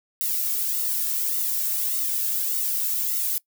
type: noise with flanger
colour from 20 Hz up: violet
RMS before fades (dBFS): -25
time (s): 0.21-3.38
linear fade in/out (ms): 0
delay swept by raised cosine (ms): 1.2 to 2.06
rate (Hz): 1.7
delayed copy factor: -1
effects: noise-tail reverb RT60 0.1 s tail -22 dB re dry